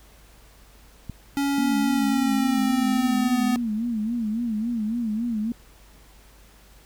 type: click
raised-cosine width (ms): 5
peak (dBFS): -20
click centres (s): 1.097
type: tone with pitch glide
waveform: square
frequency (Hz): 280 to 250.9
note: C#4 to B3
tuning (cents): +18 to +28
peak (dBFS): -22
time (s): 1.37-3.56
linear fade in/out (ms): 0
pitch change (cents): -190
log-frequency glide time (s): 1.81-3.39
type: tone with vibrato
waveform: sine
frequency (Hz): 225.6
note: A3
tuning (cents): +44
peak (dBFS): -23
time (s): 1.58-5.52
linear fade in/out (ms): 2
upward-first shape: sine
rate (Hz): 3.6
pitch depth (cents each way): 120
effects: added 50 Hz sine -51 dBFS peak until 6.85 s + pink hiss -54 dBFS RMS until 6.85 s